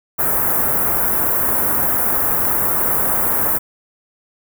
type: band-stop noise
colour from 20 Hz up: white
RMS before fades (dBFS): -17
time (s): 0.18-3.59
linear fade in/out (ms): 20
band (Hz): 1500 to 12000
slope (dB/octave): 24
effects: none